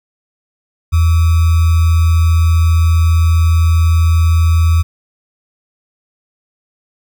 sine tone with sample-and-hold, 82.41 Hz, E2, in tune, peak -7 dBFS, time 0.92-4.83 s, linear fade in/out 20 ms, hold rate 1225 Hz, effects none

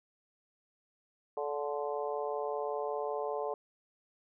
harmonic tone with a mistuned harmonic, 145.2 Hz, D3, 19 cents flat, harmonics 3 / 4 / 5 / 6 / 7, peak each -36 / -38 / -40 / -42 / -43 dBFS, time 1.37-3.54 s, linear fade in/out 2 ms, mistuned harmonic 7, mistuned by +38 cents, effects none

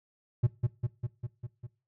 triangle tone with echo, 120 Hz, B2, 49 cents flat, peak -18 dBFS, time 0.43-0.47 s, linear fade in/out 10 ms, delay 200 ms, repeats 6, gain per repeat -3 dB, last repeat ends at 1.67 s, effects noise-tail reverb RT60 0.3 s tail -18 dB re dry

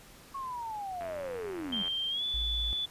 sine linear sweep, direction down, 1108.7 to 185 Hz, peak -35 dBFS, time 0.34-1.83 s, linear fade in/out 10 ms
click train, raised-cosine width 0.5 ms, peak -29 dBFS, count 79, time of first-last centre 1.01-1.88 s, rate 89.7 Hz
sine tone with pitch glide, 3161 to 3467 Hz, G7 to A7, +14 to -26 cents, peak -30 dBFS, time 1.72-2.86 s, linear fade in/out 10 ms, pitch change +160 cents, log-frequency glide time 2.09-2.24 s
sine tone, 57 Hz, A#1, 38 cents flat, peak -33 dBFS, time 2.34-2.73 s, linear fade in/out 0 ms
effects pink hiss -54 dBFS RMS until 2.9 s + resampled to 32000 Hz

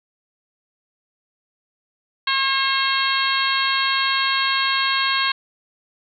harmonic tone with a mistuned harmonic, 539 Hz, C#5, 49 cents flat, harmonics 2 / 3 / 4 / 5 / 6 / 7 / 8, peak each -23 / -24 / -27 / -27 / -26 / -27 / -26 dBFS, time 2.27-5.32 s, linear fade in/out 5 ms, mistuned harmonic 7, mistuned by +20 cents, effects none

